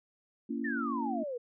sine chord, A# diminished, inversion none, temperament just, 233.1 / 279.7 / 335.6 Hz, A#3 / C#4 / E4, 0 / +16 / +31 cents, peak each -35 / -36 / -40 dBFS, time 0.49-1.24 s, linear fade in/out 10 ms
sine exponential sweep, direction down, 1864.7 to 466.2 Hz, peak -34 dBFS, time 0.64-1.38 s, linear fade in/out 10 ms
effects none

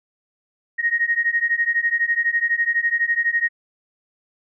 sine beating tone pair, 1864.7 / 1876.7 Hz, A#6 / A#6, 0 / +11 cents, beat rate 12 Hz, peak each -21 / -20 dBFS, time 0.78-3.49 s, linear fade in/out 20 ms, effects none

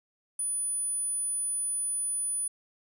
sine tone, 9900 Hz, D#9, 10 cents flat, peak -28 dBFS, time 0.39-2.48 s, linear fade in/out 5 ms, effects none

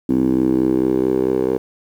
10% pulse tone with band-pass filter sweep, 64.5 Hz, C2, 24 cents flat, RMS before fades -17 dBFS, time 0.09-1.58 s, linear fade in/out 5 ms, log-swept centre 280 to 440 Hz, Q 4, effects 8-bit

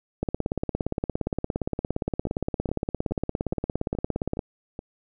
two click trains, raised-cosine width 2 ms, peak -12 / -20 dBFS, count 73 / 7, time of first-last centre 0.23-4.392 / 2.27-4.791 s, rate 17.3 / 2.38 Hz, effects none

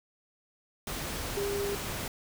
sine tone in noise, 402.3 Hz, G4, 45 cents sharp, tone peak -30 dBFS, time 1.37-1.75 s, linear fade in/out 2 ms, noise pink, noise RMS -36 dBFS, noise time 0.87-2.08 s, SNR +3 dB, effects none

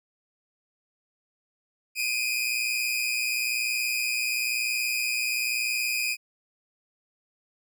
sawtooth tone pair together, 2403 / 2524 Hz, D7 / D#7, +39 / +24 cents, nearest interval minor second, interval 85 cents, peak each -25 dBFS, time 1.95-6.17 s, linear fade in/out 50 ms, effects none

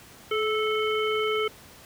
harmonic tone with a mistuned harmonic, 437.6 Hz, A4, 9 cents flat, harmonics 1 / 3 / 5 / 7, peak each -25 / -30 / -32 / -33 dBFS, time 0.31-1.48 s, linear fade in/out 5 ms, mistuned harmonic 1, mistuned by -30 cents, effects pink hiss -49 dBFS RMS until 1.85 s + high-pass 60 Hz 12 dB/octave

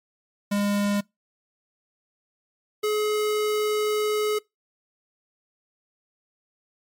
square tone pair in turn, 203.4 / 424 Hz, G#3 / G#4, -36 / +36 cents, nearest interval octave + minor second, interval 1272 cents, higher second, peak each -22 dBFS, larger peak neither, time 0.51-1.01 / 2.83-4.39 s, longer second, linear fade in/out 10 ms, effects noise-tail reverb RT60 0.2 s tail -25 dB re dry + MP3 64 kbps

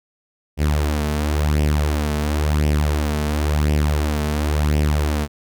sawtooth tone with flanger, 74.7 Hz, D2, 30 cents sharp, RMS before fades -19 dBFS, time 0.57-5.28 s, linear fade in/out 50 ms, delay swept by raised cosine 0.36 to 4.66 ms, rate 0.95 Hz, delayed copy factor +0.6, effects none

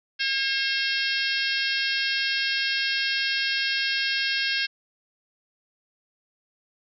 harmonic tone, 539 Hz, C#5, 49 cents flat, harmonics 3 / 4 / 5 / 6 / 7 / 8 / 9 / 10, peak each -28 / -33 / -30 / -31 / -34 / -32 / -33 / -34 dBFS, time 0.19-4.67 s, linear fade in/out 20 ms, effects none

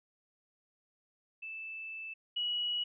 sine tone pair in turn, 2637 / 2920 Hz, E7 / F#7, 0 / -24 cents, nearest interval major second, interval 176 cents, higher second, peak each -40 / -31 dBFS, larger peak second, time 1.42-2.14 / 2.36-2.84 s, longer first, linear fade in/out 10 ms, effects none

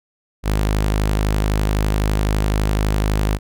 sawtooth tone, 51.91 Hz, G#1, in tune, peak -12 dBFS, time 0.43-3.39 s, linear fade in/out 50 ms, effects none

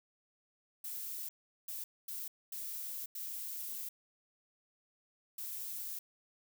violet noise bursts at uneven times, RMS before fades -42 dBFS, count 6, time 0.84-1.29 / 1.68-1.84 / 2.08-2.28 / 2.52-3.06 / 3.15-3.89 / 5.38-5.99 s, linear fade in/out 5 ms, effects none

